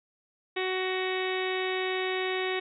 harmonic tone, 373.1 Hz, F#4, 14 cents sharp, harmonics 1 / 2 / 3 / 4 / 5 / 6 / 7 / 8 / 9 / 10, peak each -30 / -37 / -40 / -44 / -36 / -37 / -41 / -42 / -45 / -40 dBFS, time 0.56-2.6 s, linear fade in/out 10 ms, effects none

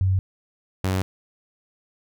sine / sawtooth tone pair in turn, 94.5 / 94.1 Hz, F#2 / F#2, +37 / +30 cents, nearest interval unison, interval 7 cents, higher first, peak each -17 dBFS, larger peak neither, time 0.01-0.19 / 0.84-1.02 s, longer neither, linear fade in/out 0 ms, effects none

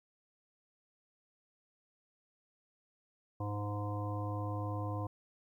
harmonic tone, 103.2 Hz, G#2, 10 cents flat, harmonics 1 / 3 / 5 / 7 / 9 / 10, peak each -36 / -43 / -45 / -46 / -50 / -45 dBFS, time 3.4-5.07 s, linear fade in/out 5 ms, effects 12-bit

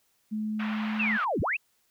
sine tone with pitch glide, 214.8 to 216 Hz, A3 to A3, -41 to -32 cents, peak -28 dBFS, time 0.31-1.18 s, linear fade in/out 20 ms, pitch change +9 cents, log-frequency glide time 0.68-0.98 s
pink band-pass noise, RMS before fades -38 dBFS, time 0.59-1.25 s, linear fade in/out 10 ms, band 850 to 2800 Hz, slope 24 dB/octave
sine linear two-way sweep, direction down then up, 2794 to 52.5 to 2794 Hz, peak -25 dBFS, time 0.99-1.57 s, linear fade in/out 10 ms, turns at 1.41 s
effects white hiss -70 dBFS RMS until 1.9 s

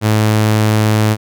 sawtooth tone, 107.8 Hz, A2, 35 cents flat, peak -6 dBFS, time 0.01-1.17 s, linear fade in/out 50 ms, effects none

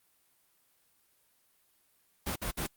pink noise bursts, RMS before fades -34 dBFS, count 3, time 2.26-2.67 s, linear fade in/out 10 ms, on 100 ms, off 55 ms, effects white hiss -70 dBFS RMS until 2.76 s + Opus 32 kbps

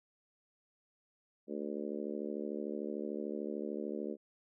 harmonic tone, 73.42 Hz, D2, in tune, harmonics 3 / 4 / 5 / 6 / 7 / 8, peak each -42 / -43 / -42 / -44 / -46 / -49 dBFS, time 1.47-4.17 s, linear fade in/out 50 ms, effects none

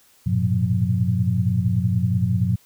sine tone cluster, 95.8 / 111.5 / 122.1 / 179.1 Hz, G2 / A2 / B2 / F3, -39 / +23 / -19 / +44 cents, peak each -23 dBFS, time 0.26-2.56 s, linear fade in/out 10 ms, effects white hiss -56 dBFS RMS until 2.65 s

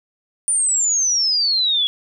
sine exponential sweep, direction down, 9397 to 3322 Hz, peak -15 dBFS, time 0.48-1.87 s, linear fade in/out 0 ms, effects none

